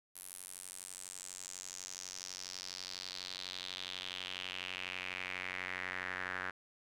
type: tone with band-pass filter sweep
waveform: sawtooth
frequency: 92.1 Hz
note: F#2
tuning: 7 cents flat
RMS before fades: -44 dBFS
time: 0.15-6.51 s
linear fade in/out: 10 ms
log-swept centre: 11000 to 1600 Hz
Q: 3.6
effects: none